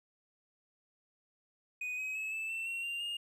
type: tone with pitch steps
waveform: triangle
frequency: 2489 / 2535 / 2583 / 2631 / 2680 / 2730 / 2781 / 2833 Hz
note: D#7 / D#7 / E7 / E7 / E7 / F7 / F7 / F7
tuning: 0 / +32 / -36 / -4 / +28 / -40 / -8 / +24 cents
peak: -34 dBFS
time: 1.81-3.17 s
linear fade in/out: 5 ms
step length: 170 ms
effects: none